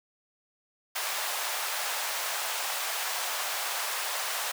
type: high-pass noise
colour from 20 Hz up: pink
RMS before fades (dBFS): -32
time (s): 0.95-4.52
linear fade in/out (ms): 10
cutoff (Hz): 680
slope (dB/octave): 24
effects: none